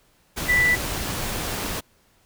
sine tone in noise, 1975.5 Hz, B6, in tune, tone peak -16 dBFS, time 0.48-0.76 s, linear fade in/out 20 ms, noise pink, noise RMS -28 dBFS, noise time 0.36-1.81 s, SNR +9 dB, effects pink hiss -61 dBFS RMS until 2.25 s

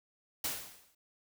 white noise with exponential decay, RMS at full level -32 dBFS, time 0.44-0.95 s, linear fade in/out 5 ms, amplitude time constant 110 ms, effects none

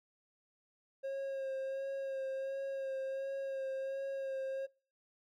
triangle tone with vibrato, 539 Hz, C#5, 49 cents flat, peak -34 dBFS, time 1.03-4.67 s, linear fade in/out 20 ms, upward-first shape sine, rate 1.4 Hz, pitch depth 21 cents each way, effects noise-tail reverb RT60 0.4 s tail -26 dB re dry

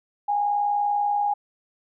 sine tone with amplitude modulation, 821 Hz, G#5, 20 cents flat, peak -18 dBFS, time 0.28-1.34 s, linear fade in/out 10 ms, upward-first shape sine, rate 60.2 Hz, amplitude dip 45%, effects none

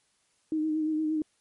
sine tone with vibrato, 311.1 Hz, D#4, in tune, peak -25 dBFS, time 0.52-1.22 s, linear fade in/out 2 ms, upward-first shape sine, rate 8.6 Hz, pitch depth 30 cents each way, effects white hiss -70 dBFS RMS until 1.4 s + MP3 48 kbps

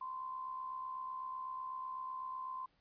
sine tone with amplitude modulation, 1036 Hz, C6, 17 cents flat, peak -38 dBFS, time 0.01-2.66 s, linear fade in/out 5 ms, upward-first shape sine, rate 68 Hz, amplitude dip 50%, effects pink hiss -75 dBFS RMS until 2.8 s + resampled to 11025 Hz

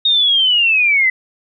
sine linear sweep, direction down, 3729 to 2000 Hz, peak -10 dBFS, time 0.05-1.1 s, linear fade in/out 5 ms, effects none

